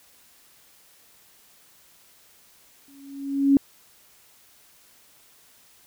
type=tone with exponential growth; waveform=sine; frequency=277.2 Hz; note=C#4; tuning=in tune; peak=-11 dBFS; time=2.88-3.57 s; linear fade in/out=1 ms; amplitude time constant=150 ms; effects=white hiss -56 dBFS RMS until 5.86 s